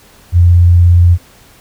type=tone with vibrato; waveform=sine; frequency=87.2 Hz; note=F2; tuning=2 cents flat; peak=-3 dBFS; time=0.32-1.18 s; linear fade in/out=50 ms; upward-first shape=square; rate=17 Hz; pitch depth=9 cents each way; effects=pink hiss -43 dBFS RMS until 1.6 s